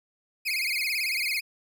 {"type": "tone with vibrato", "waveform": "30% pulse", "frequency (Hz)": 2318, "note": "D7", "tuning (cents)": -23, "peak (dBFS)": -23, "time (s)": [0.45, 1.41], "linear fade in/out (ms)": 20, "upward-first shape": "sine", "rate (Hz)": 18, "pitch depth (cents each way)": 180, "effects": []}